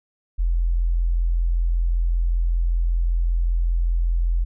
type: tone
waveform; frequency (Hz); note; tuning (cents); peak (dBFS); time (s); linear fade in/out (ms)
sine; 42.6; F1; -42; -17; 0.38-4.45; 20
effects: none